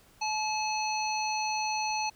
harmonic tone, 860 Hz, A5, 40 cents flat, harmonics 1 / 3 / 5 / 7, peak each -30 / -35 / -37 / -38 dBFS, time 0.21-2.1 s, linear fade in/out 10 ms, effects pink hiss -60 dBFS RMS until 2.15 s

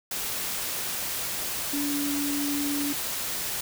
sine tone in noise, 286.7 Hz, D4, 42 cents flat, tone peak -27 dBFS, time 1.73-2.93 s, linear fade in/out 5 ms, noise white, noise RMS -31 dBFS, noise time 0.11-3.61 s, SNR +1 dB, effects none

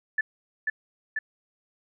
sine tone with echo, 1746 Hz, A6, 14 cents flat, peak -21 dBFS, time 0.18-0.21 s, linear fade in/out 5 ms, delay 490 ms, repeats 2, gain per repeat -2 dB, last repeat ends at 1.19 s, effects none

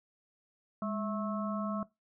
harmonic tone with a mistuned harmonic, 218 Hz, A3, 16 cents flat, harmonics 1 / 3 / 5 / 6, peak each -34 / -39 / -41 / -42 dBFS, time 0.82-1.83 s, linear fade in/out 2 ms, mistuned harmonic 1, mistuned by -100 cents, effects noise-tail reverb RT60 0.2 s tail -19 dB re dry

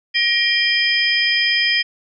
sine tone cluster, 1888 / 2378 / 3179 / 5000 Hz, A#6 / D7 / G7 / D#8, +22 / +21 / +24 / +8 cents, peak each -20 dBFS, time 0.14-1.83 s, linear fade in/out 20 ms, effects none

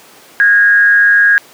sine tone with frequency modulation, 1641 Hz, G#6, 21 cents flat, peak -5 dBFS, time 0.4-1.38 s, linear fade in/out 0 ms, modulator 198 Hz, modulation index 0.36, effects pink hiss -40 dBFS RMS until 1.53 s + high-pass 300 Hz 12 dB/octave

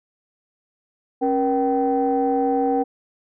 sine tone cluster, 273.1 / 477 / 772 Hz, C#4 / A#4 / G5, -26 / +40 / -27 cents, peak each -21 dBFS, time 1.21-2.84 s, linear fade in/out 20 ms, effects tanh soft clip ceiling -10 dBFS

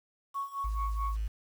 sine tone with tremolo, 1108.7 Hz, C#6, in tune, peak -30 dBFS, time 0.34-1.17 s, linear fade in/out 20 ms, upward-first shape sine, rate 4.6 Hz, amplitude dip 85%
sine tone, 53.4 Hz, G#1, 49 cents sharp, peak -29 dBFS, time 0.64-1.28 s, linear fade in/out 10 ms
effects tanh soft clip ceiling -23 dBFS + 9-bit

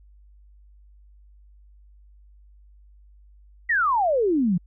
sine exponential sweep, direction down, 1975.5 to 164.81 Hz, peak -18 dBFS, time 3.69-4.58 s, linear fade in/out 10 ms, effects added 50 Hz sine -49 dBFS peak until 4.66 s

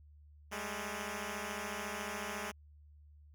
5% pulse beating tone pair, 200 / 214 Hz, G3 / A3, +35 / -48 cents, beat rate 14 Hz, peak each -30 dBFS, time 0.51-2.52 s, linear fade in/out 20 ms, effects added 74 Hz sine -56 dBFS peak until 3.34 s

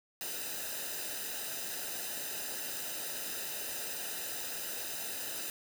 white noise with comb filter, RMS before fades -39 dBFS, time 0.21-5.5 s, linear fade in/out 0 ms, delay 0.9 ms, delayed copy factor -0.7, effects none

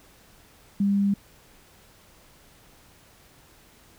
sine tone, 200 Hz, G3, 35 cents sharp, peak -19 dBFS, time 0.8-1.14 s, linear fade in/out 5 ms, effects pink hiss -55 dBFS RMS until 3.98 s

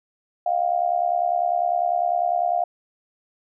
sine tone with amplitude modulation, 703 Hz, F5, 11 cents sharp, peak -15 dBFS, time 0.46-2.64 s, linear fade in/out 5 ms, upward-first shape sine, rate 70 Hz, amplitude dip 85%, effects none

